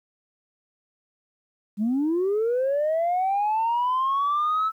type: linear sweep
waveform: sine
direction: up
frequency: 197.3 to 1318.5 Hz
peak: -19 dBFS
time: 1.77-4.72 s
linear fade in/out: 50 ms
effects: tanh soft clip ceiling -18 dBFS + 10-bit